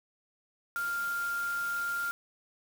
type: tone in noise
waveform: sine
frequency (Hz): 1396.9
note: F6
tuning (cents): 0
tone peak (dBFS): -30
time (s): 0.76-2.11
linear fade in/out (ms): 0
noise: white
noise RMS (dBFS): -45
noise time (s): 0.76-2.11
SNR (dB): +12
effects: none